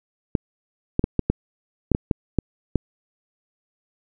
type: clicks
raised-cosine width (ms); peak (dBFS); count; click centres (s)
3; -5; 10; 0.352 / 0.994 / 1.041 / 1.193 / 1.3 / 1.917 / 1.949 / 2.112 / 2.387 / 2.757
effects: none